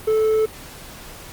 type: tone with quantisation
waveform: triangle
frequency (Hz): 436.7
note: A4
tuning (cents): -13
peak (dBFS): -13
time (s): 0.07-0.46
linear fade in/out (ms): 10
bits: 7
effects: pink hiss -39 dBFS RMS until 1.32 s + Opus 32 kbps